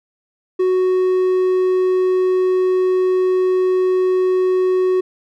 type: tone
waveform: triangle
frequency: 370 Hz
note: F#4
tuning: in tune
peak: -11 dBFS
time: 0.59-5.01 s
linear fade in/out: 10 ms
effects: none